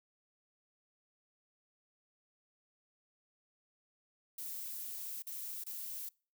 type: noise with dropouts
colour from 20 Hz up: violet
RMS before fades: -43 dBFS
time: 4.38-6.09 s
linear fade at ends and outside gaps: 5 ms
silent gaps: 5.223-5.268 / 5.639-5.664 s
effects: noise-tail reverb RT60 0.4 s tail -26 dB re dry